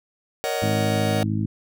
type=chord; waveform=45% pulse; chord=D# minor seventh; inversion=second; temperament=just; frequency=466.7 / 560 / 622.3 / 746.7 Hz; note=A#4 / C#5 / D#5 / F#5; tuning=+2 / +18 / 0 / +16 cents; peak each=-29 dBFS; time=0.44-1.23 s; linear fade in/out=0 ms
type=harmonic tone; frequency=53 Hz; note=G#1; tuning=36 cents sharp; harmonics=2 / 3 / 4 / 5 / 6; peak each=-24 / -30 / -26 / -32 / -31 dBFS; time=0.62-1.46 s; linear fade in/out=5 ms
effects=none